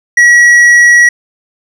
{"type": "tone with tanh clipping", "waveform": "triangle", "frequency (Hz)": 1921, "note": "B6", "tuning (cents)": -48, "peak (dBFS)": -3, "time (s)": [0.17, 1.09], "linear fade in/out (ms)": 5, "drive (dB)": 11, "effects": []}